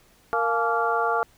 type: harmonic tone with a mistuned harmonic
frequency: 231.5 Hz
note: A#3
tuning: 12 cents flat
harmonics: 2 / 3 / 4 / 5 / 6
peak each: -27 / -27 / -27 / -27 / -27 dBFS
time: 0.33-1.23 s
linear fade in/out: 0 ms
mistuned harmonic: 4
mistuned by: -130 cents
effects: pink hiss -58 dBFS RMS until 1.37 s